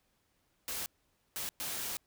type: noise bursts at uneven times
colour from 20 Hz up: white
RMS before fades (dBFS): -38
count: 3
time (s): 0.68-0.86 / 1.36-1.49 / 1.6-1.97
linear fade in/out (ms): 0
effects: pink hiss -75 dBFS RMS until 2.06 s